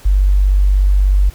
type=tone; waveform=sine; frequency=48.29 Hz; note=G1; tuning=25 cents flat; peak=-8 dBFS; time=0.05-1.3 s; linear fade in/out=10 ms; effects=pink hiss -42 dBFS RMS until 1.34 s